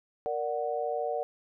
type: chord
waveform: sine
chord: Bb augmented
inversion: none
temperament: equal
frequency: 466.2 / 587.3 / 740 Hz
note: Bb4 / D5 / F#5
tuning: 0 / 0 / 0 cents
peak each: -33 dBFS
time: 0.26-1.23 s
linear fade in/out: 0 ms
effects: none